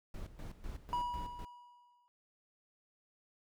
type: noise with tremolo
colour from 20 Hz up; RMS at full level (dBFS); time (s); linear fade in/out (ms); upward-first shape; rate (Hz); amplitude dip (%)
brown; -43; 0.14-1.45; 2; square; 4; 75
type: tone with exponential decay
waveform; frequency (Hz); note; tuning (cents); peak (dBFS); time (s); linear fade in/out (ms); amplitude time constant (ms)
triangle; 971; B5; -30; -29; 0.93-2.08; 0; 250
effects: none